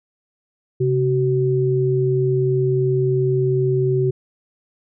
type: tone pair together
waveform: sine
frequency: 133.25 / 376.9 Hz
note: C3 / F#4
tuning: +32 / +32 cents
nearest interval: octave + tritone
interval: 1800 cents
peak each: -18 dBFS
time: 0.8-4.11 s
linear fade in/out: 10 ms
effects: none